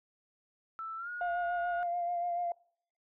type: tone with pitch glide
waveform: sine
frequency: 1323 to 1442.7 Hz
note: E6 to F#6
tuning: +6 to -44 cents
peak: -37 dBFS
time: 0.79-1.83 s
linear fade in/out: 0 ms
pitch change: +150 cents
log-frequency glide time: 0.97-1.1 s
type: tone with vibrato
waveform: sine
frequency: 698.5 Hz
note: F5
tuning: in tune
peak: -30 dBFS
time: 1.21-2.52 s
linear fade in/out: 2 ms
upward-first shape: sine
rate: 6.9 Hz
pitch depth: 25 cents each way
effects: noise-tail reverb RT60 0.6 s tail -24 dB re dry + tanh soft clip ceiling -24 dBFS